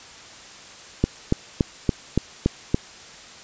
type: click train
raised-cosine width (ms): 3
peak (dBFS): -4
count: 7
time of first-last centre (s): 1.04-2.745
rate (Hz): 3.52
effects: white hiss -43 dBFS RMS until 3.43 s + resampled to 16000 Hz